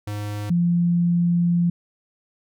square / sine tone pair in turn, 103.83 / 172.88 Hz, G#2 / F3, 0 / -17 cents, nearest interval major sixth, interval 883 cents, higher second, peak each -27 / -16 dBFS, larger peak second, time 0.07-0.5 / 0.5-1.7 s, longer second, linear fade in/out 5 ms, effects none

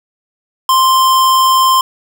square tone, 1047 Hz, C6, 1 cent sharp, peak -8 dBFS, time 0.69-1.81 s, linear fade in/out 2 ms, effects none

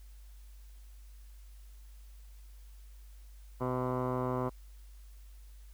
15% pulse tone with low-pass filter, 126.8 Hz, B2, 46 cents sharp, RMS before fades -33 dBFS, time 3.6-4.5 s, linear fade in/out 20 ms, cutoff 920 Hz, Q 8.5, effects added 50 Hz sine -49 dBFS peak until 5.73 s + white hiss -66 dBFS RMS until 5.73 s

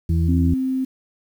harmonic tone, 82.9 Hz, E2, 10 cents sharp, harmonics 1 / 2 / 4, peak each -17 / -21 / -31 dBFS, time 0.09-0.54 s, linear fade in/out 5 ms
sine tone, 261.6 Hz, C4, in tune, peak -19 dBFS, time 0.28-0.85 s, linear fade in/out 10 ms
effects 8-bit

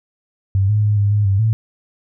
sine tone with pitch steps, 97.3 / 105.7 / 104.7 / 101.7 / 104.1 / 97.8 / 111 Hz, G2 / G#2 / G#2 / G#2 / G#2 / G2 / A2, -12 / +31 / +15 / -36 / +5 / -4 / +16 cents, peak -12 dBFS, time 0.55-1.53 s, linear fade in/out 0 ms, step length 140 ms, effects none

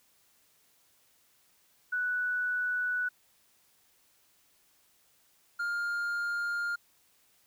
sine / triangle tone pair in turn, 1480 / 1406.9 Hz, F#6 / F6, 0 / +12 cents, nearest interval minor second, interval 88 cents, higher first, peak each -28 dBFS, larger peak neither, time 1.92-3.09 / 5.59-6.76 s, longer neither, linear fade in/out 10 ms, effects white hiss -67 dBFS RMS until 7.46 s

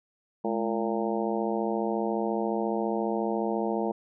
harmonic tone with a mistuned harmonic, 114.4 Hz, A#2, 32 cents flat, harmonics 2 / 3 / 4 / 5 / 6 / 7 / 8, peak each -31 / -32 / -32 / -35 / -35 / -36 / -37 dBFS, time 0.44-3.92 s, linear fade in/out 10 ms, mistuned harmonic 2, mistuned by -120 cents, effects none

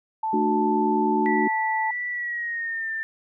sine tone, 880 Hz, A5, in tune, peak -23 dBFS, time 0.23-1.91 s, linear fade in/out 5 ms
sine chord, D major, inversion second, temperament equal with one note detuned, 220 / 299.7 / 370 Hz, A3 / D4 / F#4, 0 / +35 / 0 cents, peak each -25 dBFS, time 0.33-1.48 s, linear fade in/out 5 ms
sine tone with pitch glide, 1962 to 1788.8 Hz, B6 to A6, -12 to +28 cents, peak -26 dBFS, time 1.26-3.03 s, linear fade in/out 0 ms, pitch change -160 cents, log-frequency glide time 2.1-2.91 s
effects none

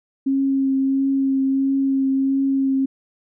sine tone with vibrato, 270.1 Hz, C#4, 45 cents flat, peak -16 dBFS, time 0.26-2.86 s, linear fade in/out 10 ms, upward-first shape triangle, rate 1.5 Hz, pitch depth 16 cents each way, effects none

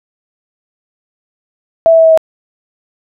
sine tone with pitch steps, 659.3 / 654.7 / 650.2 / 645.7 / 641.3 Hz, E5 / E5 / E5 / E5 / E5, 0 / -12 / -24 / -36 / -48 cents, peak -3 dBFS, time 1.86-2.175 s, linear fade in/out 0 ms, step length 63 ms, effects none

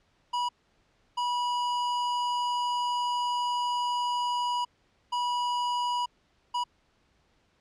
square tone bursts at uneven times, 974 Hz, B5, 24 cents flat, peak -27 dBFS, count 4, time 0.33-0.49 / 1.17-4.65 / 5.12-6.06 / 6.54-6.64 s, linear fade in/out 10 ms, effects pink hiss -68 dBFS RMS until 7.6 s + low-pass 5000 Hz 12 dB/octave

